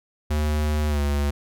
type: tone with pitch glide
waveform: square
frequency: 75.5 to 71.92 Hz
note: D2 to D2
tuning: +48 to -36 cents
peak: -21 dBFS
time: 0.3-1.31 s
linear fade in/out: 10 ms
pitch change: -84 cents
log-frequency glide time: 0.88-1 s
effects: none